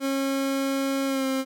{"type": "tone with pitch glide", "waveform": "30% pulse", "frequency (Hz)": [272.1, 265.4], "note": ["C#4", "C4"], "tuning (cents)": [-32, 25], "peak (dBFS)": -21, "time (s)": [0, 1.45], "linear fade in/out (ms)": 50, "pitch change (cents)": -43, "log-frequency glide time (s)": [1.06, 1.26], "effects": []}